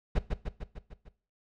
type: noise with echo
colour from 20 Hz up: brown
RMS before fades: -25 dBFS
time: 0.15-0.19 s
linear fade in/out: 10 ms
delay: 150 ms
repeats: 6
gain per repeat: -4 dB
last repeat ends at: 1.09 s
effects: noise-tail reverb RT60 0.4 s tail -17 dB re dry + low-pass 4000 Hz 12 dB/octave